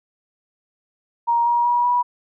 sine tone with pitch steps, 940 / 951.5 / 963.1 / 974.8 Hz, A#5 / A#5 / B5 / B5, +14 / +35 / -44 / -23 cents, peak -15 dBFS, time 1.27-2.03 s, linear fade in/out 20 ms, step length 190 ms, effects none

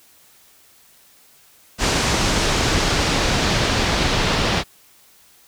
pink noise with low-pass filter sweep, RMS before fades -19 dBFS, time 1.78-4.64 s, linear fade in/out 50 ms, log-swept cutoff 6700 to 4300 Hz, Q 1.1, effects white hiss -52 dBFS RMS until 5.47 s

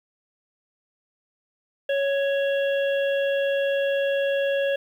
harmonic tone with a mistuned harmonic, 555 Hz, C#5, 2 cents sharp, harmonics 1 / 3 / 5 / 6, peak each -21 / -31 / -35 / -37 dBFS, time 1.89-4.76 s, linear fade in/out 5 ms, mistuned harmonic 5, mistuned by -17 cents, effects 9-bit

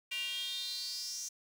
square tone with high-pass filter sweep, 214.9 Hz, A3, 41 cents flat, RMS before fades -39 dBFS, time 0.11-1.29 s, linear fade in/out 10 ms, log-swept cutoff 2600 to 6200 Hz, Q 7.6, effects 11-bit

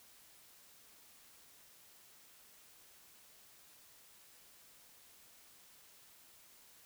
silence, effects white hiss -62 dBFS RMS until 6.85 s

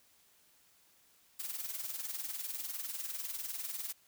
blue noise with tremolo, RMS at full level -38 dBFS, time 1.39-3.93 s, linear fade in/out 10 ms, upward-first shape sine, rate 20 Hz, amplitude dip 65%, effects white hiss -67 dBFS RMS until 4.07 s

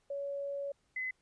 sine tone pair in turn, 562 / 2030 Hz, C#5 / B6, +24 / +47 cents, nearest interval octave + minor seventh, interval 2223 cents, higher second, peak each -35 / -34 dBFS, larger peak second, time 0.1-0.72 / 0.96-1.11 s, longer first, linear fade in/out 5 ms, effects pink hiss -75 dBFS RMS until 1.21 s + resampled to 22050 Hz

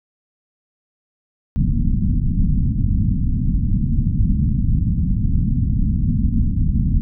pink low-pass noise, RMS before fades -17 dBFS, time 1.56-7.01 s, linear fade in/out 0 ms, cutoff 240 Hz, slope 48 dB/octave, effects none

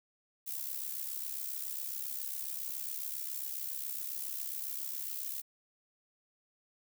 violet noise with amplitude modulation, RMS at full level -36 dBFS, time 0.46-5.42 s, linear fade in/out 20 ms, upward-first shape sine, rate 67.3 Hz, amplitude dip 70%, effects none

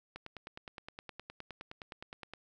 click train, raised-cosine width 0.3 ms, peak -28 dBFS, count 22, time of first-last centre 0.16-2.336 s, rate 9.65 Hz, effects none

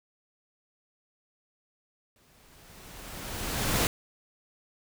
pink noise with exponential growth, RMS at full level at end -24 dBFS, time 2.16-3.87 s, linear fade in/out 1 ms, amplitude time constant 370 ms, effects none

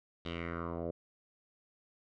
10% pulse tone with low-pass filter sweep, 84.6 Hz, E2, 45 cents sharp, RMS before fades -39 dBFS, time 0.25-0.91 s, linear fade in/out 5 ms, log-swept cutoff 3600 to 540 Hz, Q 3.4, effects none

